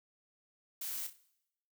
blue noise with echo, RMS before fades -40 dBFS, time 0.81-1.07 s, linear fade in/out 5 ms, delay 31 ms, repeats 3, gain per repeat -9 dB, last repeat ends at 1.163 s, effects noise-tail reverb RT60 0.8 s tail -19 dB re dry

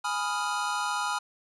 square chord, F half-diminished seventh, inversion first, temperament equal, 830.6 / 987.8 / 1244.5 / 1396.9 Hz, Ab5 / Cb6 / Eb6 / F6, 0 / 0 / 0 / 0 cents, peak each -34 dBFS, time 0.04-1.19 s, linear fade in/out 10 ms, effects resampled to 24000 Hz + 10-bit

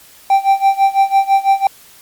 triangle tone with tremolo, 783 Hz, G5, 2 cents flat, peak -4 dBFS, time 0.3-1.67 s, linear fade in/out 2 ms, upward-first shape sine, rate 6 Hz, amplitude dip 90%, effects white hiss -43 dBFS RMS until 2.01 s + MP3 96 kbps

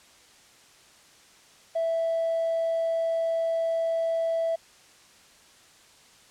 sine tone with hard clipping, 659.3 Hz, E5, in tune, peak -24 dBFS, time 1.75-4.56 s, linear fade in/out 10 ms, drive 1 dB, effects white hiss -55 dBFS RMS until 6.3 s + low-pass 8000 Hz 12 dB/octave

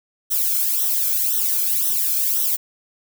violet noise with flanger, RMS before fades -20 dBFS, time 0.3-2.57 s, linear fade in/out 20 ms, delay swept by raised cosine 0.42 to 1.08 ms, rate 1.9 Hz, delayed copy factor -0.85, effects none

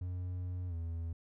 triangle tone with pitch glide, 90.2 to 83.19 Hz, F#2 to E2, -44 to +16 cents, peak -34 dBFS, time 0.01-1.13 s, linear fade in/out 5 ms, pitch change -140 cents, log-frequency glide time 0.68-0.74 s, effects none

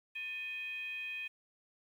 sine tone with frequency modulation, 2500 Hz, D#7, 8 cents sharp, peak -38 dBFS, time 0.15-1.28 s, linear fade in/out 10 ms, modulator 716 Hz, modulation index 0.5, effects 11-bit

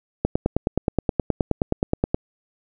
click train, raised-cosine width 2 ms, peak -5 dBFS, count 19, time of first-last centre 0.25-2.145 s, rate 9.5 Hz, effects none

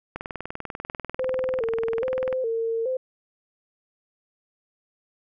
click train, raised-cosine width 0.5 ms, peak -17 dBFS, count 45, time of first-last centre 0.16-2.327 s, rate 20.3 Hz
sine tone with vibrato, 484.8 Hz, B4, 32 cents flat, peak -23 dBFS, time 1.19-2.97 s, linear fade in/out 5 ms, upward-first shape square, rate 1.2 Hz, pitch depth 110 cents each way
effects none

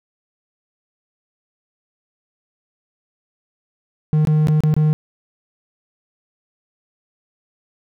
triangle tone with dropouts, 153.5 Hz, D#3, 23 cents flat, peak -10 dBFS, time 4.13-4.93 s, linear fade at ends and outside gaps 0 ms, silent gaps 4.251-4.272 / 4.471-4.484 / 4.605-4.636 / 4.74-4.765 s, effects none

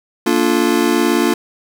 square chord, Bb major seventh, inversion none, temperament just, 233.1 / 291.4 / 349.6 / 437 Hz, Bb3 / D4 / F4 / A4, 0 / -13 / +2 / -12 cents, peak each -19 / -18 / -17 / -23 dBFS, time 0.26-1.34 s, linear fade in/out 5 ms, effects none

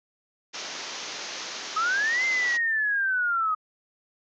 white low-pass noise, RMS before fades -36 dBFS, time 0.53-2.58 s, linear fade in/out 20 ms, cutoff 6600 Hz, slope 96 dB/octave
sine linear two-way sweep, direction up then down, 1244.5 to 2093 to 1244.5 Hz, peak -22 dBFS, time 1.76-3.55 s, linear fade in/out 10 ms, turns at 2.25 s
effects high-pass 300 Hz 12 dB/octave

